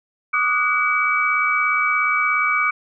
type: tone cluster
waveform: sine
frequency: 1160 / 1237 / 1470 / 2284 Hz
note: D6 / D#6 / F#6 / D7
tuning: -22 / -10 / -12 / -49 cents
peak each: -27 / -21 / -24 / -19 dBFS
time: 0.33-2.71 s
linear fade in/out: 10 ms
effects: none